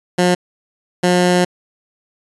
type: tone pair in turn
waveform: 15% pulse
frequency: 178.9 / 178.9 Hz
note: F3 / F3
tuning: +42 / +42 cents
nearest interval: unison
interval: 0 cents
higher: neither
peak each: -5 dBFS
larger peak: neither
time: 0.18-0.35 / 1.03-1.45 s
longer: second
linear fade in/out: 10 ms
effects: resampled to 24000 Hz